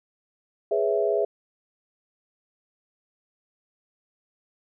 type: chord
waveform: sine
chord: C# minor seventh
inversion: second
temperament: equal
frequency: 415.3 / 493.9 / 554.4 / 659.3 Hz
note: G#4 / B4 / C#5 / E5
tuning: 0 / 0 / 0 / 0 cents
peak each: -24 / -29 / -29 / -25 dBFS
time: 0.71-1.25 s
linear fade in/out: 5 ms
effects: none

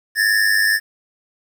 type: tone pair together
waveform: square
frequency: 1704.6 / 1806 Hz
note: G#6 / A6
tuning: +45 / +45 cents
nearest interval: minor second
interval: 100 cents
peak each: -18 / -17 dBFS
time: 0.15-0.8 s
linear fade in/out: 50 ms
effects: 8-bit

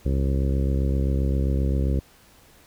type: harmonic tone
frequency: 67.6 Hz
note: C#2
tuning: 43 cents flat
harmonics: 1 / 2 / 3 / 4 / 5 / 6 / 7 / 8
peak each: -21 / -27 / -31 / -33 / -35 / -37 / -38 / -39 dBFS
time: 0.05-2 s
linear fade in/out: 10 ms
effects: pink hiss -54 dBFS RMS until 2.66 s

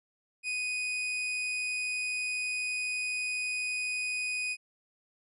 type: tone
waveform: 40% pulse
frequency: 2489 Hz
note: D#7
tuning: in tune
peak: -30 dBFS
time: 0.43-4.57 s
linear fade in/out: 50 ms
effects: resampled to 24000 Hz

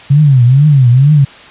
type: tone with vibrato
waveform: sine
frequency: 135.2 Hz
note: C#3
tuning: 43 cents flat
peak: -3 dBFS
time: 0.1-1.25 s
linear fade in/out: 10 ms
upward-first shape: triangle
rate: 2.2 Hz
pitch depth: 240 cents each way
effects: white hiss -34 dBFS RMS until 1.5 s + resampled to 8000 Hz

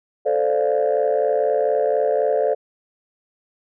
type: chord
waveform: sine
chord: D minor seventh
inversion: second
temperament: equal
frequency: 440 / 523.3 / 587.3 / 698.5 Hz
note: A4 / C5 / D5 / F5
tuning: 0 / 0 / 0 / 0 cents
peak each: -20 / -21 / -20 / -24 dBFS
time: 0.25-2.55 s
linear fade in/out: 20 ms
effects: tanh soft clip ceiling -10 dBFS

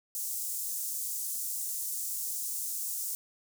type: high-pass noise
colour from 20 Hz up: pink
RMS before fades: -35 dBFS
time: 0.15-3.15 s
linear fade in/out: 0 ms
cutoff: 7100 Hz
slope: 24 dB/octave
effects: none

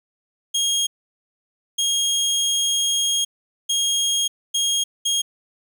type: tone bursts at uneven times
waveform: 25% pulse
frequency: 3256 Hz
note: G#7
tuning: 35 cents flat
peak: -15 dBFS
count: 5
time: 0.54-0.87 / 1.78-3.25 / 3.69-4.28 / 4.54-4.84 / 5.05-5.22 s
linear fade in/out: 10 ms
effects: none

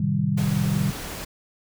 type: chord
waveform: sine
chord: A half-diminished seventh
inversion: none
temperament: equal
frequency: 110 / 130.81 / 155.56 / 196 Hz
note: A2 / C3 / Eb3 / G3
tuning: 0 / 0 / 0 / 0 cents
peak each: -29 / -27 / -24 / -24 dBFS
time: 0-0.91 s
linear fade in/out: 5 ms
type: noise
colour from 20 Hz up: pink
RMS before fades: -34 dBFS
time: 0.37-1.25 s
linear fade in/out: 10 ms
effects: none

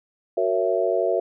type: chord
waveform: sine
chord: F# dominant seventh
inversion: none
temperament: just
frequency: 370 / 462.5 / 555 / 666 Hz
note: F#4 / A#4 / C#5 / E5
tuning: 0 / -14 / +2 / +18 cents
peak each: -25 / -25 / -26 / -23 dBFS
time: 0.37-1.2 s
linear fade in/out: 5 ms
effects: none

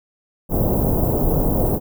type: band-stop noise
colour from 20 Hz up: pink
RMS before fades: -18 dBFS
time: 0.49-1.8 s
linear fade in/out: 50 ms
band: 700 to 16000 Hz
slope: 24 dB/octave
effects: none

